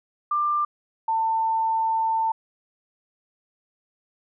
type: tone pair in turn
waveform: sine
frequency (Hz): 1189 / 895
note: D6 / A5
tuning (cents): +21 / +29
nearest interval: perfect fourth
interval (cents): 492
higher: first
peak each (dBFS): -20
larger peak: neither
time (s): 0.31-0.65 / 1.08-2.32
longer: second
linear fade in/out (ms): 5
effects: none